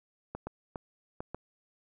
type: clicks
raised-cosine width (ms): 1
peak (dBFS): -23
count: 5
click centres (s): 0.35 / 0.47 / 0.758 / 1.205 / 1.346
effects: none